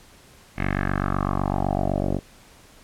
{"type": "tone with low-pass filter sweep", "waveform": "10% pulse", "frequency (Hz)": 47.95, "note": "G1", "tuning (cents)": -37, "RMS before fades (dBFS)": -24, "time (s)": [0.56, 2.21], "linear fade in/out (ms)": 50, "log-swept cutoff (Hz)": [2200, 480], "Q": 3.7, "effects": ["pink hiss -51 dBFS RMS until 2.83 s", "low-pass 12000 Hz 12 dB/octave"]}